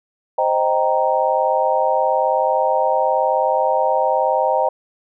sine chord, C minor seventh, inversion none, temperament equal, 523.3 / 622.3 / 784 / 932.3 Hz, C5 / Eb5 / G5 / Bb5, 0 / 0 / 0 / 0 cents, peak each -20 dBFS, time 0.38-4.69 s, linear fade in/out 5 ms, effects none

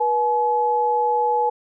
sine tone pair together, 483.5 / 852 Hz, B4 / G#5, -37 / +44 cents, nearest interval minor seventh, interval 981 cents, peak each -22 / -18 dBFS, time 0-1.5 s, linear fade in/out 10 ms, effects none

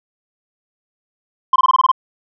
sine tone bursts, 1046.5 Hz, C6, in tune, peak -6 dBFS, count 8, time 1.53-1.916 s, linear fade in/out 5 ms, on 29 ms, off 22 ms, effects tanh soft clip ceiling -8 dBFS

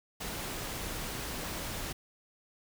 pink noise, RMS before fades -38 dBFS, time 0.2-1.93 s, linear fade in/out 10 ms, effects none

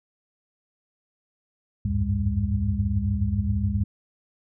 sine tone cluster, 69.8 / 86.6 / 98.2 / 105.4 / 202.2 Hz, C#2 / F2 / G2 / G#2 / G#3, +13 / -14 / +4 / +26 / -46 cents, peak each -28 dBFS, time 1.85-3.84 s, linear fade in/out 5 ms, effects none

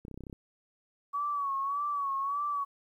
clicks, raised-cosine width 3 ms, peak -30 dBFS, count 10, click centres 0.051 / 0.082 / 0.113 / 0.143 / 0.176 / 0.207 / 0.237 / 0.268 / 0.298 / 0.328 s
sine tone with vibrato, 1128 Hz, C#6, 30 cents sharp, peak -29 dBFS, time 1.13-2.65 s, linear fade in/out 20 ms, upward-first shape sine, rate 1.7 Hz, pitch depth 64 cents each way
effects 11-bit

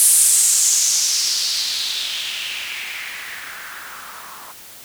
violet noise with low-pass filter sweep, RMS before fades -20 dBFS, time 0-4.52 s, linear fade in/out 0 ms, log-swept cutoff 10000 to 1000 Hz, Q 3.3, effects white hiss -40 dBFS RMS until 4.84 s

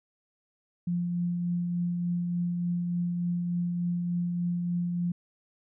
sine tone with tremolo, 174.61 Hz, F3, in tune, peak -25 dBFS, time 0.87-5.12 s, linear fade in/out 5 ms, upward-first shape triangle, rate 3.4 Hz, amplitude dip 30%, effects none

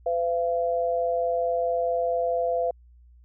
sine tone pair together, 506.5 / 682 Hz, B4 / F5, +44 / -41 cents, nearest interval perfect fourth, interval 515 cents, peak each -25 dBFS, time 0.06-2.71 s, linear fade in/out 5 ms, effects added 60 Hz sine -50 dBFS peak until 3.24 s

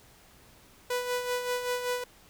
sawtooth tone with tremolo, 493.9 Hz, B4, in tune, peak -23 dBFS, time 0.9-2.04 s, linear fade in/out 5 ms, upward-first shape sine, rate 5.2 Hz, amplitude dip 55%, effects pink hiss -57 dBFS RMS until 2.29 s

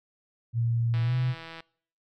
sine tone with pitch glide, 116.54 to 126.36 Hz, A#2 to B2, 0 to +40 cents, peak -23 dBFS, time 0.53-1.35 s, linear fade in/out 50 ms, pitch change +140 cents, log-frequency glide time 1.03-1.15 s
click train, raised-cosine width 0.3 ms, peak -26 dBFS, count 110, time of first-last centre 0.94-1.605 s, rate 164 Hz
effects noise-tail reverb RT60 0.6 s tail -25 dB re dry

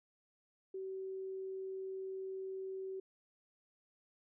sine tone, 381.4 Hz, G4, 47 cents flat, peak -40 dBFS, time 0.74-3 s, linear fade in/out 5 ms, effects none

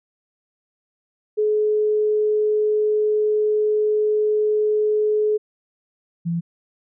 sine tone pair in turn, 425.2 / 169.07 Hz, G#4 / E3, +41 / +44 cents, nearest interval octave + major third, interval 1597 cents, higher first, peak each -16 / -20 dBFS, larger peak first, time 1.37-5.38 / 6.25-6.41 s, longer first, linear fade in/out 20 ms, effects none

